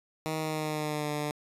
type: tone with pitch glide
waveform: 10% pulse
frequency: 157.4 to 148.82 Hz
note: D#3 to D3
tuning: +20 to +23 cents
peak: -22 dBFS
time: 0.26-1.31 s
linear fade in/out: 0 ms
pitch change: -97 cents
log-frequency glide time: 0.39-1.09 s
effects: resampled to 32000 Hz